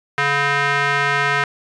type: tone with band-pass filter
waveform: square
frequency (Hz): 142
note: C#3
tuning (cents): +42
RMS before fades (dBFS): -18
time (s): 0.18-1.44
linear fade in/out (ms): 0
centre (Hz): 1700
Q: 2.1
effects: resampled to 22050 Hz